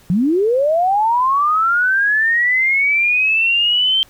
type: linear sweep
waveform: sine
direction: up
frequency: 162.7 to 3143 Hz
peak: -12 dBFS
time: 0.1-4.03 s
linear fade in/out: 0 ms
effects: pink hiss -49 dBFS RMS until 4.09 s